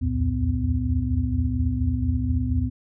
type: tone cluster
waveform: sine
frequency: 66.4 / 80.8 / 85.1 / 113.4 / 252.5 Hz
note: C2 / E2 / F2 / A#2 / B3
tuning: +26 / -34 / -44 / -47 / +39 cents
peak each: -27 dBFS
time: 0.01-2.7 s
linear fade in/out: 20 ms
effects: none